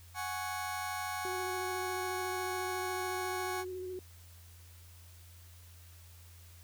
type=chord; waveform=30% pulse; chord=F# suspended second; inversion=none; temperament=just; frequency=740 / 832.5 / 1110 Hz; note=F#5 / G#5 / C#6; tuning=0 / +4 / +2 cents; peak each=-38 dBFS; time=0.14-3.65 s; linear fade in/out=50 ms
type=tone with vibrato; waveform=sine; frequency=368.2 Hz; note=F#4; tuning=8 cents flat; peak=-38 dBFS; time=1.25-3.99 s; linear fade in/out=0 ms; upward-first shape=square; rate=14 Hz; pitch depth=17 cents each way
effects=added 86 Hz sine -53 dBFS peak until 6.63 s + white hiss -60 dBFS RMS until 6.63 s